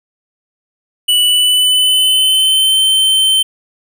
square tone with pitch glide, 2960 to 3095 Hz, F#7 to G7, 0 to -23 cents, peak -9 dBFS, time 1.08-3.43 s, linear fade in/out 10 ms, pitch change +77 cents, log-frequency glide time 1.21-2.78 s, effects none

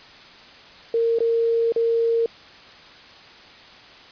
sine tone with dropouts, 460.6 Hz, A#4, 21 cents flat, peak -17 dBFS, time 0.94-2.26 s, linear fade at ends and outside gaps 2 ms, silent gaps 1.187-1.204 / 1.722-1.761 s, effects white hiss -45 dBFS RMS until 4.11 s + resampled to 11025 Hz

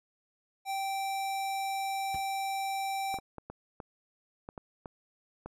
square tone, 780 Hz, G5, 9 cents flat, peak -32 dBFS, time 0.65-3.2 s, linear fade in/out 50 ms
brown noise with exponential decay, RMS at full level -35 dBFS, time 2.14-2.22 s, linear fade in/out 1 ms, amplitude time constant 17 ms
clicks, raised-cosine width 1 ms, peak -27 dBFS, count 9, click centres 3.142 / 3.187 / 3.383 / 3.5 / 3.802 / 4.489 / 4.578 / 4.858 / 5.46 s
effects resampled to 32000 Hz

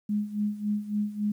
sine tone with tremolo, 208.5 Hz, G#3, 7 cents sharp, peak -23 dBFS, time 0.09-1.32 s, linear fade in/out 5 ms, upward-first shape sine, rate 3.6 Hz, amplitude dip 80%, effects 10-bit

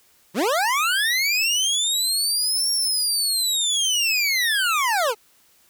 25% pulse linear two-way sweep, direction up then down, 155.9 to 5560 to 402.9 Hz, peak -15 dBFS, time 0.34-5.15 s, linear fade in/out 50 ms, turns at 2.71 s, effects white hiss -58 dBFS RMS until 5.69 s

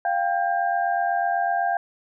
sine tone cluster, 699 / 787 / 1600 Hz, F5 / G5 / G6, +1 / +7 / +35 cents, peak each -23 / -24 / -29 dBFS, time 0.05-1.77 s, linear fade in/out 2 ms, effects none

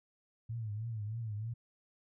sine tone with vibrato, 110 Hz, A2, in tune, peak -36 dBFS, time 0.49-1.54 s, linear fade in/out 10 ms, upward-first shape triangle, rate 3.2 Hz, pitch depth 130 cents each way, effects none

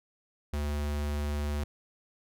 square tone with vibrato, 73.42 Hz, D2, in tune, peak -30 dBFS, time 0.53-1.64 s, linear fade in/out 5 ms, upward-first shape sine, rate 20 Hz, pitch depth 11 cents each way, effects none

